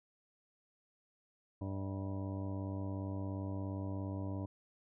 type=harmonic tone with a mistuned harmonic; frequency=97.2 Hz; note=G2; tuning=14 cents flat; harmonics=1 / 2 / 3 / 4 / 5 / 6 / 7 / 8 / 9 / 10; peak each=-39 / -46 / -43 / -55 / -55 / -51 / -54 / -60 / -62 / -54 dBFS; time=1.61-4.46 s; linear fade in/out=5 ms; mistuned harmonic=7; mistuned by=-89 cents; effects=none